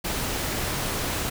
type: noise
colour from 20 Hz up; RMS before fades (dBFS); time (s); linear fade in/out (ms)
pink; -28; 0.04-1.3; 10
effects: none